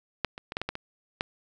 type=clicks; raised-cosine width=0.3 ms; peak=-9 / -23 / -19 / -12 / -14 / -14 / -19 / -11 dBFS; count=8; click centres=0.247 / 0.379 / 0.521 / 0.569 / 0.616 / 0.69 / 0.754 / 1.209 s; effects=none